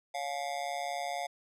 square tone with amplitude modulation, 707 Hz, F5, 21 cents sharp, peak -30 dBFS, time 0.14-1.27 s, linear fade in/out 10 ms, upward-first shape sine, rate 144 Hz, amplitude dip 95%, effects low-pass 10000 Hz 12 dB/octave

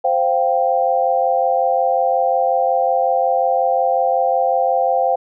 sine chord, C suspended fourth, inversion none, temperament equal, 523.3 / 698.5 / 784 Hz, C5 / F5 / G5, 0 / 0 / 0 cents, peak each -18 dBFS, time 0.04-5.16 s, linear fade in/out 10 ms, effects none

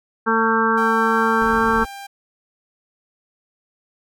harmonic tone, 224.9 Hz, A3, 38 cents sharp, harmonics 1 / 2 / 4 / 5 / 6 / 7, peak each -22 / -22 / -22 / -22 / -22 / -22 dBFS, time 0.26-1.85 s, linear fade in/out 20 ms
sawtooth tone with pitch glide, 784 to 794.9 Hz, G5 to G5, 0 to +24 cents, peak -29 dBFS, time 0.77-2.07 s, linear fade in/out 10 ms, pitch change +24 cents, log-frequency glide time 1.2-1.53 s
brown noise, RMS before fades -32 dBFS, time 1.41-1.86 s, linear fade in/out 5 ms
effects none

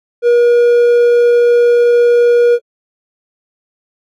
triangle tone, 478.4 Hz, A#4, 45 cents sharp, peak -4 dBFS, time 0.22-2.59 s, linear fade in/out 50 ms, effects AAC 48 kbps

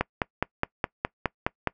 click train, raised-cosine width 0.5 ms, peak -8 dBFS, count 9, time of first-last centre 0.01-1.673 s, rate 4.81 Hz, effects noise-tail reverb RT60 0.1 s tail -24 dB re dry

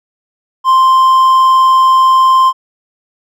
triangle tone, 1046.5 Hz, C6, in tune, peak -3 dBFS, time 0.64-2.53 s, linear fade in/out 50 ms, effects none

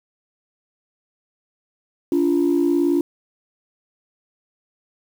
sine tone pair together, 286.4 / 345.2 Hz, D4 / F4, -43 / -20 cents, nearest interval minor third, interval 323 cents, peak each -17 dBFS, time 2.12-3.01 s, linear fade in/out 2 ms, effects tanh soft clip ceiling -10 dBFS + 7-bit

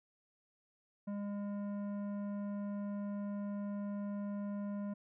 sine tone with tanh clipping, 203.2 Hz, G#3, 38 cents flat, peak -39 dBFS, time 1.07-4.94 s, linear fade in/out 10 ms, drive 12 dB, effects none

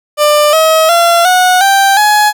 30% pulse tone with pitch steps, 595 / 637.7 / 683.5 / 732.5 / 785.1 / 841.5 Hz, D5 / D#5 / F5 / F#5 / G5 / G#5, +22 / +42 / -37 / -18 / +2 / +23 cents, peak -3 dBFS, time 0.17-2.33 s, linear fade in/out 50 ms, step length 360 ms, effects none

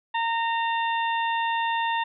harmonic tone with a mistuned harmonic, 920 Hz, A#5, 23 cents flat, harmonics 1 / 2 / 3 / 4, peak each -24 / -30 / -34 / -36 dBFS, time 0.14-2.04 s, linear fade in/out 10 ms, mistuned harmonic 4, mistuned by -38 cents, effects none

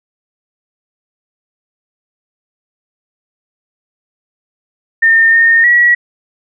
sine tone with pitch steps, 1816 / 1833 / 1925 Hz, A#6 / A#6 / B6, -46 / -30 / -45 cents, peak -5 dBFS, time 5.02-5.95 s, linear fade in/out 10 ms, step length 310 ms, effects none

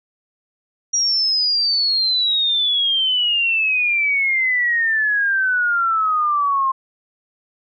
sine exponential sweep, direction down, 5740 to 1055 Hz, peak -15 dBFS, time 0.93-6.72 s, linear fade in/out 10 ms, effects none

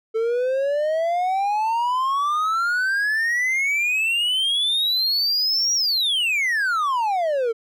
triangle exponential two-way sweep, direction up then down, 440 to 5760 to 440 Hz, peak -17 dBFS, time 0.14-7.53 s, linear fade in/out 20 ms, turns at 5.74 s, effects none

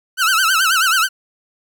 sawtooth tone with vibrato, 1418 Hz, F6, 26 cents sharp, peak -9 dBFS, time 0.17-1.09 s, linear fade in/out 50 ms, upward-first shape sine, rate 9.3 Hz, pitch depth 170 cents each way, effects none

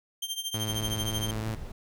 sawtooth tone with tremolo, 3160 Hz, G7, 13 cents sharp, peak -25 dBFS, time 0.22-1.31 s, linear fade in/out 5 ms, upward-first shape triangle, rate 13 Hz, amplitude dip 90%
sawtooth tone with vibrato, 109.7 Hz, A2, 5 cents flat, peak -27 dBFS, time 0.54-1.55 s, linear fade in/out 5 ms, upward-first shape sine, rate 5.6 Hz, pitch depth 11 cents each way
brown noise, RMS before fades -39 dBFS, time 0.68-1.72 s, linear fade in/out 5 ms
effects none

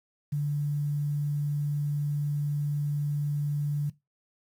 sine tone with quantisation, 146 Hz, D3, 10 cents flat, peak -25 dBFS, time 0.32-3.9 s, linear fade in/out 10 ms, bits 9, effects noise-tail reverb RT60 0.2 s tail -18 dB re dry

